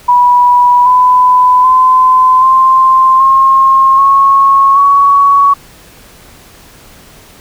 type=tone with pitch steps; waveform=sine; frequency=979 / 1001.3 / 1024.1 / 1047.4 / 1071.3 / 1095.7 / 1120.7 Hz; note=B5 / B5 / C6 / C6 / C6 / C#6 / C#6; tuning=-15 / +24 / -37 / +1 / +41 / -20 / +19 cents; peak=-3 dBFS; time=0.08-5.54 s; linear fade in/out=10 ms; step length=780 ms; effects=pink hiss -38 dBFS RMS until 7.4 s